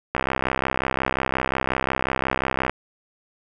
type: click train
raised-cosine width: 0.5 ms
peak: -6 dBFS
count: 168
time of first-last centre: 0.15-2.696 s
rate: 65.6 Hz
effects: none